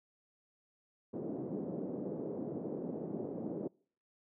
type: band-pass noise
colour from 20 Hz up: white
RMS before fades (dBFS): -40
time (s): 1.13-3.68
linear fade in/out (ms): 10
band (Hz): 160 to 450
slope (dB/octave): 24
effects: noise-tail reverb RT60 0.5 s tail -26 dB re dry